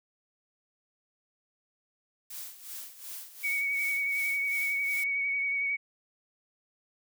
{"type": "noise with tremolo", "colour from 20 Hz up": "blue", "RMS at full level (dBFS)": -40, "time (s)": [2.3, 5.04], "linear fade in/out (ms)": 5, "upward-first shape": "sine", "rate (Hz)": 2.7, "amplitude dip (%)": 75}
{"type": "tone with vibrato", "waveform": "sine", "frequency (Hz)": 2241, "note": "C#7", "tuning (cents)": 18, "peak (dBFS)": -27, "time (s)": [3.43, 5.77], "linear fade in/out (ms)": 20, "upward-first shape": "sine", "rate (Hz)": 11, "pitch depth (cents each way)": 24}
{"effects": []}